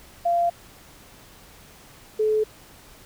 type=tone pair in turn; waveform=sine; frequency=690 / 431.1 Hz; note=F5 / A4; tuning=-21 / -35 cents; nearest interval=minor sixth; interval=814 cents; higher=first; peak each=-18 dBFS; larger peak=neither; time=0.25-0.5 / 2.19-2.44 s; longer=neither; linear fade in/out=10 ms; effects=pink hiss -49 dBFS RMS until 3.05 s